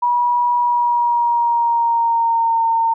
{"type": "tone with pitch glide", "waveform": "sine", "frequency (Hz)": [967, 912.7], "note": ["B5", "A#5"], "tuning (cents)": [-37, -37], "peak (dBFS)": -13, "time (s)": [0.02, 2.94], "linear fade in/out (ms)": 10, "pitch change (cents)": -100, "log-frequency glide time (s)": [0.57, 2.62], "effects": []}